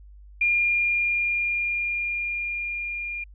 sine tone with level ramp, 2410 Hz, D7, 44 cents sharp, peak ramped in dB -18 to -29 dBFS, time 0.41-3.24 s, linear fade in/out 5 ms, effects added 50 Hz sine -44 dBFS peak until 3.34 s

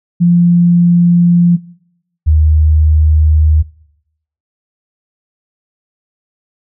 sine tone pair in turn, 173.5 / 77.29 Hz, F3 / D#2, -11 / -11 cents, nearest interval octave + major second, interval 1400 cents, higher first, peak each -5 dBFS, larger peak neither, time 0.2-1.57 / 2.26-3.63 s, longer neither, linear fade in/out 20 ms, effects noise-tail reverb RT60 0.8 s tail -22 dB re dry

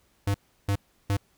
square tone bursts, 100 Hz, G2, 35 cents sharp, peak -23 dBFS, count 3, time 0.27-1.169 s, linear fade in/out 5 ms, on 73 ms, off 340 ms, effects pink hiss -66 dBFS RMS until 1.37 s

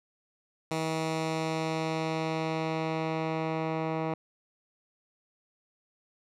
10% pulse tone with low-pass filter sweep, 160 Hz, D#3, 49 cents sharp, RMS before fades -31 dBFS, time 0.71-4.14 s, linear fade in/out 2 ms, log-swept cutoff 9300 to 1800 Hz, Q 0.77, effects none

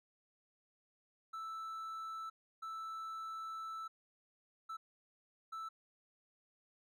triangle tone bursts at uneven times, 1319 Hz, E6, 1 cent sharp, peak -40 dBFS, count 4, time 1.33-2.3 / 2.62-3.88 / 4.69-4.77 / 5.52-5.69 s, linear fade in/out 10 ms, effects none

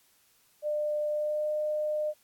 sine tone with pitch glide, 599 to 606.3 Hz, D5 to D#5, +34 to -45 cents, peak -27 dBFS, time 0.62-2.14 s, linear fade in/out 50 ms, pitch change +21 cents, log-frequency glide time 1.07-1.51 s, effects white hiss -65 dBFS RMS until 2.23 s + AAC 64 kbps

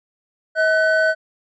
triangle tone pair together, 638 / 1506.9 Hz, D#5 / F#6, +43 / +31 cents, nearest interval octave + minor third, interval 1488 cents, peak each -15 dBFS, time 0.55-1.15 s, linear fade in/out 50 ms, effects resampled to 16000 Hz

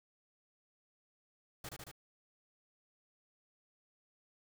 pink noise with echo, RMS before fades -45 dBFS, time 1.64-1.69 s, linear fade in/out 5 ms, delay 75 ms, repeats 3, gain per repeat -2 dB, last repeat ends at 1.915 s, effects none

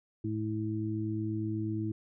harmonic tone, 108.3 Hz, A2, 27 cents flat, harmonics 1 / 2 / 3, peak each -34 / -38 / -34 dBFS, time 0.24-1.92 s, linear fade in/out 5 ms, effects none

